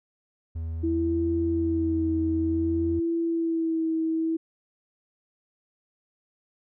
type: tone with pitch glide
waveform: triangle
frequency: 81.4 to 83.93 Hz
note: E2 to E2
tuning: -21 to +32 cents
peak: -27 dBFS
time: 0.55-3 s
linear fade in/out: 10 ms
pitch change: +53 cents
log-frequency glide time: 0.87-1.51 s
type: tone with vibrato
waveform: sine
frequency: 328.2 Hz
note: E4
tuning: 8 cents flat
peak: -23 dBFS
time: 0.83-4.37 s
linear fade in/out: 10 ms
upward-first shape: sine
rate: 0.55 Hz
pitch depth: 32 cents each way
effects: none